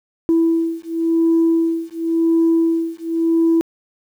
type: beating tone pair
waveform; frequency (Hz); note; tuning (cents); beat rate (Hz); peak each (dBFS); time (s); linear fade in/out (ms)
sine; 329.6 / 330.53; E4 / E4; 0 / +5; 0.93; -16; 0.29-3.61; 0
effects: tanh soft clip ceiling -8 dBFS + 8-bit